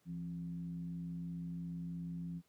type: tone with frequency modulation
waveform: sine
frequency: 170 Hz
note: F3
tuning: 46 cents flat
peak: -39 dBFS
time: 0.05-2.42 s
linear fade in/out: 50 ms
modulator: 97 Hz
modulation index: 0.46
effects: pink hiss -75 dBFS RMS until 2.48 s + high-pass 100 Hz 12 dB/octave